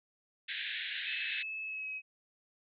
pink band-pass noise, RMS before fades -39 dBFS, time 0.48-1.43 s, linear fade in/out 10 ms, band 1600 to 3900 Hz, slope 96 dB/octave
sine tone with pitch glide, 2600 to 2549 Hz, E7 to D#7, -24 to +41 cents, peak -37 dBFS, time 1.04-2.02 s, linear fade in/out 50 ms, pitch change -35 cents, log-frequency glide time 1.63-1.89 s
effects none

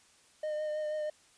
triangle tone with vibrato, 610 Hz, D#5, 34 cents flat, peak -30 dBFS, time 0.43-1.1 s, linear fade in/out 5 ms, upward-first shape triangle, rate 6.2 Hz, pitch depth 23 cents each way, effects white hiss -63 dBFS RMS until 1.37 s + resampled to 22050 Hz

